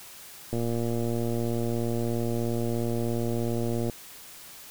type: click train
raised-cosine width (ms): 2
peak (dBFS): -17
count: 395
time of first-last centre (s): 0.53-3.898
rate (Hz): 117
effects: white hiss -46 dBFS RMS until 4.7 s